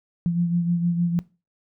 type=beating tone pair; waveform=sine; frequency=171.9 / 178.4 Hz; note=F3 / F3; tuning=-27 / +37 cents; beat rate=6.5 Hz; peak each=-20 / -28 dBFS; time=0.26-1.19 s; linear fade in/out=0 ms; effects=noise-tail reverb RT60 0.3 s tail -21 dB re dry